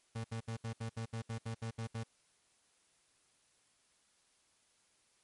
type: tone bursts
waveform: 35% pulse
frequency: 113.4 Hz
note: A#2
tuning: 47 cents flat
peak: -36 dBFS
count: 12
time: 0.15-2.036 s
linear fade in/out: 10 ms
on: 93 ms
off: 70 ms
effects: white hiss -72 dBFS RMS until 5.23 s + MP3 48 kbps